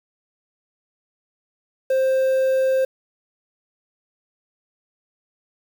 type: tone with quantisation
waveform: triangle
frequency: 526 Hz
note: C5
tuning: 9 cents sharp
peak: -14 dBFS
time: 1.9-2.85 s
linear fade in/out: 5 ms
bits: 7
effects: none